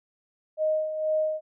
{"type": "tone with tremolo", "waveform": "sine", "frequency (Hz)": 622.3, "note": "D#5", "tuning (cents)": 0, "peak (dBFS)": -21, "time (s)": [0.57, 1.41], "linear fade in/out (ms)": 50, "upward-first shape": "sine", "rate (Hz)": 2.1, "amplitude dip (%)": 60, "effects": []}